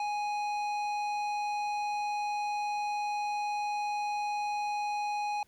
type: tone with tanh clipping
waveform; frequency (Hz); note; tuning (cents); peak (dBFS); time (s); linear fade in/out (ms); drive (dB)
sine; 830.6; G#5; 0; -32; 0-5.43; 2; 13
effects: pink hiss -67 dBFS RMS until 5.47 s